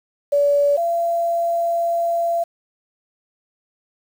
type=tone pair in turn; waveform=sine; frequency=573 / 679.5 Hz; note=D5 / F5; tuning=-43 / -48 cents; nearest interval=minor third; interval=295 cents; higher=second; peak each=-13 / -17 dBFS; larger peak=first; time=0.32-0.77 / 0.77-2.44 s; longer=second; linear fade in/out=10 ms; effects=7-bit